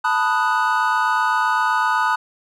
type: chord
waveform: triangle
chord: B dominant seventh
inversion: third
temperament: equal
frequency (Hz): 880 / 987.8 / 1244.5 / 1480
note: A5 / B5 / D#6 / F#6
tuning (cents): 0 / 0 / 0 / 0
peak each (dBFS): -20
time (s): 0.04-2.16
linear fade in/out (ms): 10
effects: none